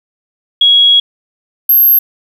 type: tone pair in turn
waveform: sine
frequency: 3320 / 12535 Hz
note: G#7 / G9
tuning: -1 / -1 cents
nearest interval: octave + major seventh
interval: 2300 cents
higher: second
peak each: -4 dBFS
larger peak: neither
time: 0.61-1 / 1.69-1.99 s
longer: first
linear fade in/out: 5 ms
effects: 7-bit